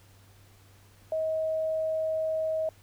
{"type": "tone", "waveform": "sine", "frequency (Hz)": 635, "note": "D#5", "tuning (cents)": 35, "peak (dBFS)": -26, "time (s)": [1.12, 2.69], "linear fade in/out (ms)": 2, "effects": ["added 98 Hz sine -56 dBFS peak until 2.82 s", "pink hiss -60 dBFS RMS until 2.82 s"]}